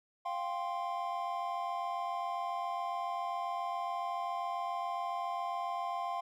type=chord; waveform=triangle; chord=F suspended second; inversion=none; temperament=just; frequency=698.5 / 785.8 / 1047.7 Hz; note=F5 / G5 / C6; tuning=0 / +4 / +2 cents; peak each=-36 / -38 / -36 dBFS; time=0.25-6.21 s; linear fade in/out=10 ms; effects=none